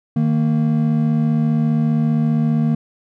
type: tone pair together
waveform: triangle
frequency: 154.6 / 229.7 Hz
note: D#3 / A#3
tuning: -11 / -25 cents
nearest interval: perfect fifth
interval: 686 cents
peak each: -15 dBFS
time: 0.16-2.75 s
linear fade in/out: 5 ms
effects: none